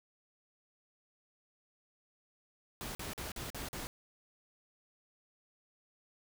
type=noise bursts; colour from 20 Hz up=pink; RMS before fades=-42 dBFS; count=6; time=2.81-3.87 s; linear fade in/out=0 ms; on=140 ms; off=44 ms; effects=none